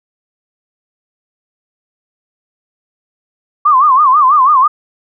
sine tone with vibrato, 1118 Hz, C#6, 14 cents sharp, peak -5 dBFS, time 3.65-4.68 s, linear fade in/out 10 ms, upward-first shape sine, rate 6.1 Hz, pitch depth 170 cents each way, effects none

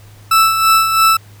40% pulse tone with tremolo, 1318.5 Hz, E6, in tune, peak -6 dBFS, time 0.31-1.17 s, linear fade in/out 5 ms, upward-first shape sine, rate 3 Hz, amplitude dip 55%, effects added 103 Hz sine -38 dBFS peak until 1.4 s + pink hiss -46 dBFS RMS until 1.4 s

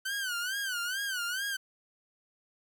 sawtooth tone with vibrato, 1512 Hz, F#6, 37 cents sharp, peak -28 dBFS, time 0.05-1.57 s, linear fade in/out 10 ms, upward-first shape sine, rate 2.3 Hz, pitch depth 140 cents each way, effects 10-bit

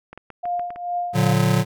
clicks, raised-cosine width 0.5 ms, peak -23 dBFS, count 7, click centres 0.13 / 0.176 / 0.303 / 0.455 / 0.595 / 0.705 / 0.76 s
sine tone with tremolo, 705 Hz, F5, 16 cents sharp, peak -20 dBFS, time 0.43-1.33 s, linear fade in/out 10 ms, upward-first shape triangle, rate 2.3 Hz, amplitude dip 85%
square chord, Bb augmented, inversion none, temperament just, 116.54 / 145.68 / 182.1 Hz, Bb2 / D3 / F#3, 0 / -14 / -27 cents, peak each -21 dBFS, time 1.13-1.65 s, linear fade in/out 50 ms
effects none

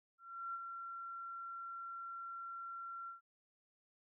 sine tone with ADSR envelope, 1365 Hz, F6, 40 cents flat, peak -39 dBFS, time 0.18-3.21 s, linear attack 360 ms, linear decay 37 ms, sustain -5 dB, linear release 130 ms, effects none

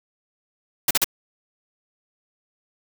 white noise bursts, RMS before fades -18 dBFS, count 3, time 0.88-1.044 s, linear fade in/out 5 ms, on 28 ms, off 40 ms, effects none

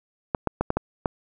clicks, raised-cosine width 1 ms, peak -8 dBFS, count 6, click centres 0.348 / 0.473 / 0.61 / 0.704 / 0.77 / 1.058 s, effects none

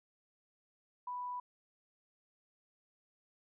sine tone, 987.8 Hz, B5, in tune, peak -38 dBFS, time 1.07-1.4 s, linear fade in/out 5 ms, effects none

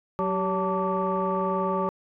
sine tone cluster, 186.5 / 386.5 / 565 / 891 / 1159 Hz, F#3 / G4 / C#5 / A5 / D6, +14 / -24 / +33 / +22 / -23 cents, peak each -29 dBFS, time 0.19-1.89 s, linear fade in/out 0 ms, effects tanh soft clip ceiling -15 dBFS

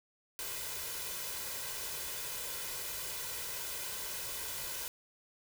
white noise with comb filter, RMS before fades -40 dBFS, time 0.39-4.88 s, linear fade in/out 0 ms, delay 2 ms, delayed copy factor +0.6, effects none

